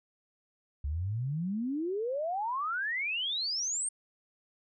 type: exponential sweep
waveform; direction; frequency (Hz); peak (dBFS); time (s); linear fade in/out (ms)
sine; up; 67.6 to 8870; -30; 0.84-3.89; 5
effects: none